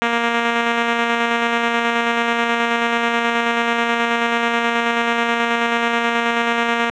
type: tone with tremolo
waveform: 5% pulse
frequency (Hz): 234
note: A#3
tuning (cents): +7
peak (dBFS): -3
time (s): 0.02-6.9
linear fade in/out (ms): 0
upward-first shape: square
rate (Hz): 9.3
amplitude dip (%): 25
effects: low-pass 3000 Hz 12 dB/octave